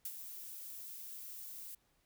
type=noise with ADSR envelope; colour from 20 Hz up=violet; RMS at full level=-40 dBFS; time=0.05-1.75 s; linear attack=4 ms; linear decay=55 ms; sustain=-8 dB; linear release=4 ms; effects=pink hiss -75 dBFS RMS until 2.05 s